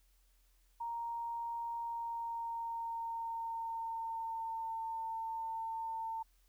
sine tone with pitch glide, 932.3 to 901.1 Hz, A#5 to A5, 0 to +41 cents, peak -37 dBFS, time 0.8-6.23 s, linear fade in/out 10 ms, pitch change -59 cents, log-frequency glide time 1.78-4.79 s, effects added 43 Hz sine -67 dBFS peak until 6.48 s + white hiss -75 dBFS RMS until 6.48 s

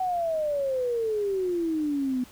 sine exponential sweep, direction down, 757 to 246.9 Hz, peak -24 dBFS, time 0-2.24 s, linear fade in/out 5 ms, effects pink hiss -51 dBFS RMS until 2.31 s

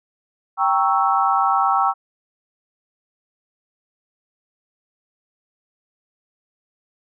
sine chord, G diminished seventh, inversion none, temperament equal, 784 / 932.3 / 1108.7 / 1318.5 Hz, G5 / Bb5 / Db6 / Fb6, 0 / 0 / 0 / 0 cents, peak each -19 / -23 / -21 / -20 dBFS, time 0.57-1.94 s, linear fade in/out 50 ms, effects none

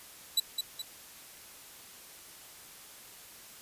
sawtooth tone with echo, 3951 Hz, B7, in tune, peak -20 dBFS, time 0.37-0.4 s, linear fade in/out 5 ms, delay 210 ms, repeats 2, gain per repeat -6 dB, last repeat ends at 0.82 s, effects white hiss -51 dBFS RMS until 3.61 s + resampled to 32000 Hz

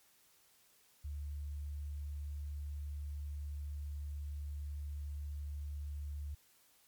sine tone, 72.8 Hz, D2, 15 cents flat, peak -39 dBFS, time 1.04-6.35 s, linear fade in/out 10 ms, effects white hiss -68 dBFS RMS until 6.87 s + MP3 96 kbps

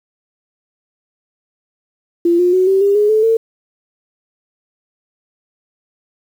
sine tone with pitch steps, 342.7 / 356.4 / 370.7 / 385.6 / 401 / 417.1 / 433.8 / 451.2 Hz, F4 / F4 / F#4 / G4 / G4 / G#4 / A4 / A4, -33 / +35 / +3 / -28 / +39 / +7 / -25 / +44 cents, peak -9 dBFS, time 2.25-3.37 s, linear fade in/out 5 ms, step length 140 ms, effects 7-bit

